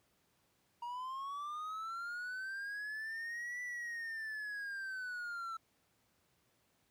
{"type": "linear two-way sweep", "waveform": "triangle", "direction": "up then down", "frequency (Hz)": [943, 1975.5, 1324], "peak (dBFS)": -38, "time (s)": [0.82, 5.57], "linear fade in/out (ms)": 5, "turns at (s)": 3.62, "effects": ["pink hiss -75 dBFS RMS until 6.9 s", "high-pass 80 Hz 12 dB/octave"]}